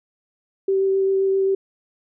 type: tone with vibrato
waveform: sine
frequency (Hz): 386.7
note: G4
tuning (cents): -24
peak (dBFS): -16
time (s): 0.68-1.55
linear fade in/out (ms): 5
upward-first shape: sine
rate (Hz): 7.6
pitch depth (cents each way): 9
effects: none